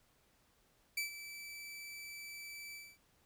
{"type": "tone with ADSR envelope", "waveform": "sawtooth", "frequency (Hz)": 2317, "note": "D7", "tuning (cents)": -24, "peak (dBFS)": -30, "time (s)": [0.97, 2.98], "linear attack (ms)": 6, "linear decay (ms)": 120, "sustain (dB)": -13, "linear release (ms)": 240, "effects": ["pink hiss -72 dBFS RMS until 3.25 s"]}